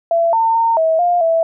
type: tone with pitch steps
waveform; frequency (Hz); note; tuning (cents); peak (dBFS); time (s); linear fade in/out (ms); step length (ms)
sine; 672 / 905 / 915 / 645 / 704 / 658; E5 / A5 / A#5 / E5 / F5 / E5; +33 / +48 / -32 / -38 / +14 / -3; -11; 0.11-1.43; 2; 220
effects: none